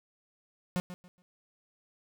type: tone with echo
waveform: 45% pulse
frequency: 180 Hz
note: F#3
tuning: 47 cents flat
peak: -28 dBFS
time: 0.76-0.8 s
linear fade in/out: 0 ms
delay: 140 ms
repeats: 3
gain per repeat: -12 dB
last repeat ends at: 1.22 s
effects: none